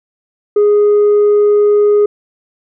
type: tone with tanh clipping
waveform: sine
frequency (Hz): 414.5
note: G#4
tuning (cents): -3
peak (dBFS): -7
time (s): 0.56-2.06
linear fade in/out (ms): 5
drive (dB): 1
effects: none